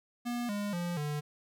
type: tone with pitch steps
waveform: square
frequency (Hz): 240.7 / 204.8 / 174.18 / 148.17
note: B3 / G#3 / F3 / D3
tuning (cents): -44 / -24 / -4 / +16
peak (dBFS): -33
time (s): 0.25-1.21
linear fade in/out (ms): 20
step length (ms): 240
effects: none